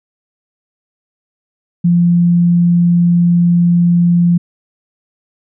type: tone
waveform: sine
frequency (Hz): 173.2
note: F3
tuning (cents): -14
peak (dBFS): -7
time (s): 1.84-4.38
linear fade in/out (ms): 10
effects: none